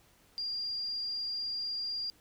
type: tone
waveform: sine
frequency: 4792 Hz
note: D8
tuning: 34 cents sharp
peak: -33 dBFS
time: 0.38-2.1 s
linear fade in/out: 0 ms
effects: pink hiss -64 dBFS RMS until 2.2 s